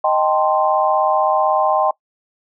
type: chord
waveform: sine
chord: A half-diminished seventh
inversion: second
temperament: equal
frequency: 622.3 / 784 / 880 / 1046.5 Hz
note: Eb5 / G5 / A5 / C6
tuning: 0 / 0 / 0 / 0 cents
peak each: -18 / -17 / -23 / -19 dBFS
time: 0.04-1.91 s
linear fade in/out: 5 ms
effects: noise-tail reverb RT60 0.1 s tail -21 dB re dry